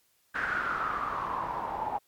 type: noise with low-pass filter sweep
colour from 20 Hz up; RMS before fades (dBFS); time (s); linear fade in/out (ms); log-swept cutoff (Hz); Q
white; -32; 0.34-1.99; 20; 1600 to 810; 7.8
effects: white hiss -69 dBFS RMS until 2.07 s + MP3 96 kbps